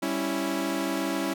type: chord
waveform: sawtooth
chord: C# diminished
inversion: second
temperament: equal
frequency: 196 / 277.2 / 329.6 Hz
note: G3 / C#4 / E4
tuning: 0 / 0 / 0 cents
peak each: -30 / -26 / -26 dBFS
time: 0.02-1.34 s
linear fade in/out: 10 ms
effects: none